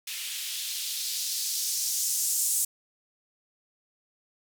violet noise with band-pass filter sweep, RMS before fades -30 dBFS, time 0.07-2.65 s, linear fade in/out 5 ms, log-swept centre 2600 to 8000 Hz, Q 1.7, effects none

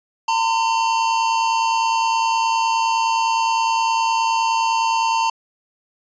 square tone pair together, 908.3 / 1018 Hz, A#5 / C6, -45 / -48 cents, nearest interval major second, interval 197 cents, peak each -18 / -24 dBFS, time 0.28-5.3 s, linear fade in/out 5 ms, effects resampled to 16000 Hz

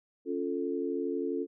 sine chord, Db augmented, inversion none, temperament equal, 277.2 / 349.2 / 440 Hz, Db4 / F4 / A4, 0 / 0 / 0 cents, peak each -34 dBFS, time 0.25-1.47 s, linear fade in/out 50 ms, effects none

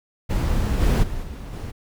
brown noise with level steps, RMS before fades -21 / -17 / -29 / -33 / -30 dBFS, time 0.29-1.72 s, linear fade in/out 20 ms, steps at 0.8 / 1.02 / 1.22 / 1.52 s, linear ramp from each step 20 ms, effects none

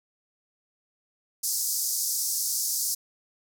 pink band-pass noise, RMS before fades -28 dBFS, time 1.43-2.95 s, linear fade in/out 10 ms, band 5000 to 16000 Hz, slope 48 dB/octave, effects none

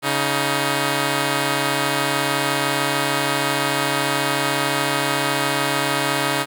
5% pulse tone pair together, 140.5 / 314.6 Hz, C#3 / D#4, +24 / +19 cents, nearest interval octave + major second, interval 1395 cents, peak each -10 dBFS, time 0.02-6.46 s, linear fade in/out 50 ms, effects none

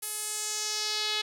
sawtooth tone with band-pass filter sweep, 425.6 Hz, G#4, 42 cents sharp, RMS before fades -32 dBFS, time 0.02-1.22 s, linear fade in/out 10 ms, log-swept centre 11000 to 3600 Hz, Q 2.4, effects none

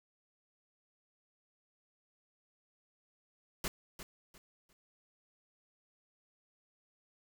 pink noise with echo, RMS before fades -36 dBFS, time 3.64-3.68 s, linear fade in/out 2 ms, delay 350 ms, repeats 3, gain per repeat -11 dB, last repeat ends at 4.73 s, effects none

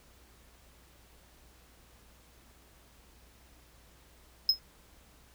triangle tone with exponential decay, 5140 Hz, E8, 45 cents flat, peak -16 dBFS, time 4.49-4.59 s, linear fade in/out 2 ms, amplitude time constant 21 ms, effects added 60 Hz sine -61 dBFS peak until 5.34 s + pink hiss -61 dBFS RMS until 5.34 s

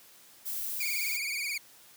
violet noise, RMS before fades -35 dBFS, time 0.45-1.18 s, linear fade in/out 20 ms
sawtooth tone with vibrato, 2304 Hz, D7, 34 cents flat, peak -28 dBFS, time 0.8-1.58 s, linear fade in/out 5 ms, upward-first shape triangle, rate 19 Hz, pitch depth 120 cents each way
effects white hiss -56 dBFS RMS until 1.96 s + high-pass 100 Hz 12 dB/octave

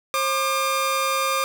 sawtooth tone pair together, 534.5 / 1200 Hz, C5 / D6, +37 / +37 cents, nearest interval octave + major second, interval 1400 cents, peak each -22 / -18 dBFS, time 0.14-1.44 s, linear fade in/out 0 ms, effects none

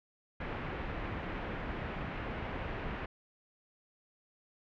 pink low-pass noise, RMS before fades -39 dBFS, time 0.4-3.06 s, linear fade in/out 5 ms, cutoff 2500 Hz, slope 24 dB/octave, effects none

